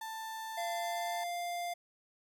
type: tone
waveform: 35% pulse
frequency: 887 Hz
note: A5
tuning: 14 cents sharp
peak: -38 dBFS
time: 0.01-1.24 s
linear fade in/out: 5 ms
type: tone with pitch glide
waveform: square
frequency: 687 to 698.2 Hz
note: F5 to F5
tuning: -29 to -1 cents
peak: -36 dBFS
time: 0.57-1.74 s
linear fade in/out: 10 ms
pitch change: +28 cents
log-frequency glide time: 0.71-1.35 s
effects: none